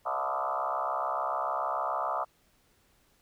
sine tone with frequency modulation, 947 Hz, A#5, 27 cents sharp, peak -28 dBFS, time 0.05-2.25 s, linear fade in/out 20 ms, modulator 66.9 Hz, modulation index 5.2, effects pink hiss -67 dBFS RMS until 3.21 s

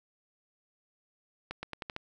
accelerating click train, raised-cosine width 0.3 ms, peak -21 dBFS, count 6, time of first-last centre 1.51-1.964 s, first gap 120 ms, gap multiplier 0.86, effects none

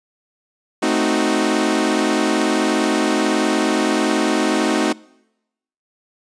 sawtooth chord, A diminished seventh, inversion none, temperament equal, 220 / 261.6 / 311.1 / 370 Hz, A3 / C4 / Eb4 / Gb4, 0 / 0 / 0 / 0 cents, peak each -19 / -18 / -16 / -18 dBFS, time 0.82-4.93 s, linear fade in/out 10 ms, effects noise-tail reverb RT60 0.9 s tail -24 dB re dry + resampled to 22050 Hz

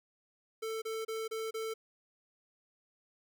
square tone bursts, 444.2 Hz, A4, 16 cents sharp, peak -36 dBFS, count 5, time 0.62-1.74 s, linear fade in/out 10 ms, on 200 ms, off 30 ms, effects 13-bit

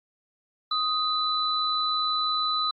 sine tone pair together, 1250 / 3987 Hz, D#6 / B7, +8 / +16 cents, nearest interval octave + minor sixth, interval 2008 cents, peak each -26 dBFS, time 0.71-2.71 s, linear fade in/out 5 ms, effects AAC 48 kbps

